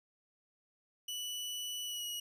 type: tone with pitch glide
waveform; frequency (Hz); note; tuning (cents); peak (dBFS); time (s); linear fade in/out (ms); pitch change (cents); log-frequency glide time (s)
sawtooth; 2960 to 2907; F#7 to F#7; 0 to -31; -35; 1.08-2.2; 5; -31; 1.85-2.04
effects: none